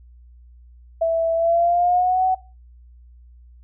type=tone with pitch glide; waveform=sine; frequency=659.3 to 748.6 Hz; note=E5 to F#5; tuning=0 to +20 cents; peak=-15 dBFS; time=1.01-2.35 s; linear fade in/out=10 ms; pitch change=+220 cents; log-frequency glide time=1.35-2.24 s; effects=noise-tail reverb RT60 0.3 s tail -18 dB re dry + added 60 Hz sine -44 dBFS peak until 3.63 s